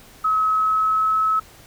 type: tone with pitch glide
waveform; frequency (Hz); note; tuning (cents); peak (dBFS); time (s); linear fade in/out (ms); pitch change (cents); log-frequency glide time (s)
sine; 1282 to 1293.2; E6 to E6; -49 to -34; -16; 0.24-1.4; 10; +15; 0.49-1.16
effects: pink hiss -47 dBFS RMS until 1.66 s